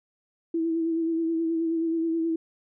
sine tone with vibrato, 328.5 Hz, E4, 6 cents flat, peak -23 dBFS, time 0.54-2.36 s, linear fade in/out 5 ms, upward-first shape sine, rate 9.4 Hz, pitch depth 29 cents each way, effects none

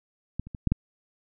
clicks, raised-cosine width 5 ms, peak -17 / -29 / -23 / -10 / -10 dBFS, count 5, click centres 0.396 / 0.47 / 0.548 / 0.673 / 0.72 s, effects none

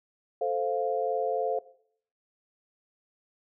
sine chord, F major, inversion first, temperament equal, 440 / 523.3 / 698.5 Hz, A4 / C5 / F5, 0 / 0 / 0 cents, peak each -30 dBFS, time 0.41-1.59 s, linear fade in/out 5 ms, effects noise-tail reverb RT60 0.6 s tail -18 dB re dry

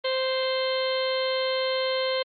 harmonic tone with a mistuned harmonic, 522 Hz, C5, 4 cents flat, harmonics 1 / 2 / 3 / 4 / 5 / 6 / 7 / 8, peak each -25 / -34 / -38 / -35 / -43 / -34 / -39 / -34 dBFS, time 0.04-2.23 s, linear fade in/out 10 ms, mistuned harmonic 5, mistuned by +16 cents, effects Opus 32 kbps

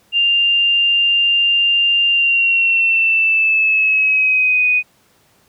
sine tone with pitch glide, 2794 to 2489 Hz, F7 to D#7, 0 to 0 cents, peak -11 dBFS, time 0.12-4.83 s, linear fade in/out 50 ms, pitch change -200 cents, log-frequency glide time 2.09-4.67 s, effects pink hiss -55 dBFS RMS until 5.48 s + high-pass 80 Hz 12 dB/octave

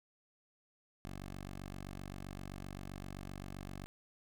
10% pulse tone, 47.69 Hz, G1, 47 cents flat, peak -36 dBFS, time 1.05-3.86 s, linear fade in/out 0 ms, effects none

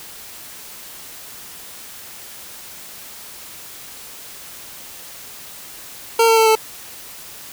25% pulse tone with pitch steps, 457 / 451.2 / 445.5 / 439.9 Hz, A#4 / A4 / A4 / A4, -34 / +44 / +22 / 0 cents, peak -7 dBFS, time 6.19-6.554 s, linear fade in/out 5 ms, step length 91 ms, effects white hiss -37 dBFS RMS until 7.52 s

